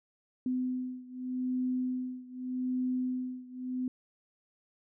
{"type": "beating tone pair", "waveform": "sine", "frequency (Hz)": [253.5, 254.33], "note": ["B3", "C4"], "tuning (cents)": [45, -49], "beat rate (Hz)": 0.83, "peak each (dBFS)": [-33, -35], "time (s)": [0.46, 3.88], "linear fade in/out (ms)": 2, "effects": []}